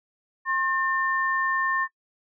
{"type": "tone pair together", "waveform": "sine", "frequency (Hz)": [1070.3, 1800], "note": ["C6", "A6"], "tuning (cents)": [39, 39], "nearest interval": "major sixth", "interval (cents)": 900, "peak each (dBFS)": -25, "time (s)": [0.45, 1.88], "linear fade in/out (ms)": 50, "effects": ["noise-tail reverb RT60 0.1 s tail -22 dB re dry"]}